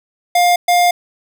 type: tone bursts at uneven times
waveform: square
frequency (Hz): 706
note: F5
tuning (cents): +19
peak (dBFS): -10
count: 2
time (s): 0.35-0.56 / 0.68-0.91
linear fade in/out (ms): 5
effects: none